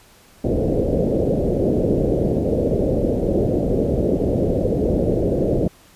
white low-pass noise, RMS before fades -19 dBFS, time 0.44-5.68 s, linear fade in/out 5 ms, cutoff 570 Hz, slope 48 dB/octave, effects pink hiss -50 dBFS RMS until 5.95 s + resampled to 32000 Hz

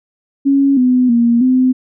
sine tone with pitch steps, 276.5 / 251.7 / 235.3 / 256.2 Hz, C#4 / B3 / A#3 / C4, -4 / +33 / +16 / -36 cents, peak -8 dBFS, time 0.45-1.73 s, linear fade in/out 20 ms, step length 320 ms, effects none

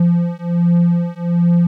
triangle beating tone pair, 171.9 / 173.2 Hz, F3 / F3, -27 / -14 cents, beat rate 1.3 Hz, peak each -13 dBFS, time 0-1.67 s, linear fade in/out 5 ms, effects none

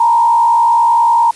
sine tone with frequency modulation, 933 Hz, A#5, 1 cent sharp, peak -7 dBFS, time 0-1.31 s, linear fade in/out 5 ms, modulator 55.7 Hz, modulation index 0.65, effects white hiss -38 dBFS RMS until 1.35 s + resampled to 24000 Hz

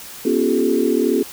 sine tone cluster, 243.3 / 277.7 / 344.4 / 387.2 / 428.6 Hz, B3 / C#4 / F4 / G4 / A4, -26 / +3 / -24 / -21 / -45 cents, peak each -21 dBFS, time 0.25-1.23 s, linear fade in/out 5 ms, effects white hiss -36 dBFS RMS until 1.32 s

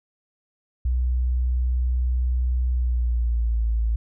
sine tone with pitch glide, 62.1 to 55.97 Hz, B1 to A1, +10 to +30 cents, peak -19 dBFS, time 0.85-3.96 s, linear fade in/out 5 ms, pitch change -180 cents, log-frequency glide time 2.72-3.66 s, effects none

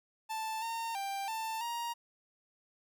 45% pulse tone with pitch steps, 881 / 914 / 789 / 890 / 941 Hz, A5 / A#5 / G5 / A5 / A#5, +2 / -34 / +11 / +20 / +16 cents, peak -35 dBFS, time 0.29-1.94 s, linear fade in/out 20 ms, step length 330 ms, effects none

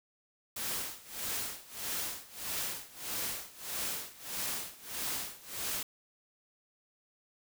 white noise with tremolo, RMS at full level -35 dBFS, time 0.56-5.83 s, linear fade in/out 5 ms, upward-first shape sine, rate 1.6 Hz, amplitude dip 90%, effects none

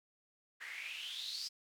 white noise with band-pass filter sweep, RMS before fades -44 dBFS, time 0.6-1.49 s, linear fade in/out 20 ms, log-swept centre 1800 to 5100 Hz, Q 8.2, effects none

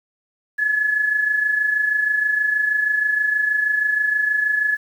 sine tone with amplitude modulation, 1706 Hz, G#6, 46 cents sharp, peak -14 dBFS, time 0.58-4.77 s, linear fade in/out 20 ms, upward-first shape sine, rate 26.3 Hz, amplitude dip 55%, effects 8-bit

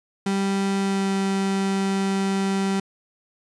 35% pulse tone with pitch glide, 196 to 194.53 Hz, G3 to G3, 0 to -13 cents, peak -19 dBFS, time 0.26-2.8 s, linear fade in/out 5 ms, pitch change -13 cents, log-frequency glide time 0.79-1.11 s, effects resampled to 22050 Hz

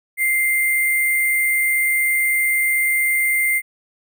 sine tone with sample-and-hold, 2093 Hz, C7, in tune, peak -15 dBFS, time 0.17-3.62 s, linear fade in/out 50 ms, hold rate 11025 Hz, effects none

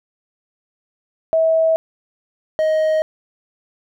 sine / triangle tone pair in turn, 647 / 626.8 Hz, E5 / D#5, -32 / +13 cents, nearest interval minor second, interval 55 cents, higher first, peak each -12 dBFS, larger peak neither, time 1.33-1.76 / 2.59-3.02 s, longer neither, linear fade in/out 0 ms, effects none

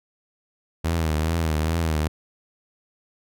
sawtooth tone with vibrato, 80.1 Hz, E2, 49 cents flat, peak -17 dBFS, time 0.84-2.08 s, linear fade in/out 10 ms, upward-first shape triangle, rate 2.4 Hz, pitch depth 90 cents each way, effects none

